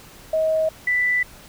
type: tone pair in turn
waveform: sine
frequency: 634 / 1982.2 Hz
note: D#5 / B6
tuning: +32 / +6 cents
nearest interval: octave + minor sixth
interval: 1974 cents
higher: second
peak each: -17 dBFS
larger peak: neither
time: 0.33-0.69 / 0.87-1.23 s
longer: neither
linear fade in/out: 5 ms
effects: pink hiss -45 dBFS RMS until 1.48 s